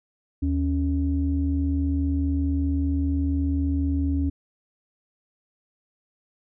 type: tone pair together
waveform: sine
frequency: 77.78 / 277.2 Hz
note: D#2 / C#4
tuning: 0 / 0 cents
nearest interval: octave + minor seventh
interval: 2200 cents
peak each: -22 / -24 dBFS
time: 0.42-4.3 s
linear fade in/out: 10 ms
effects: tanh soft clip ceiling -13 dBFS